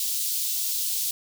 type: high-pass noise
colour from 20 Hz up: white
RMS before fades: -27 dBFS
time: 0-1.11 s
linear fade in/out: 2 ms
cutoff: 3500 Hz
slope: 24 dB/octave
effects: none